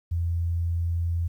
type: tone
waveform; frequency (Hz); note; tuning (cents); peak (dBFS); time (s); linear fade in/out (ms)
sine; 84.8; E2; +50; -23; 0.11-1.28; 10
effects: 10-bit